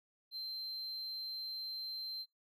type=tone; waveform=triangle; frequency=4122 Hz; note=C8; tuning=27 cents flat; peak=-39 dBFS; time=0.31-2.26 s; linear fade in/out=50 ms; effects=noise-tail reverb RT60 0.2 s tail -26 dB re dry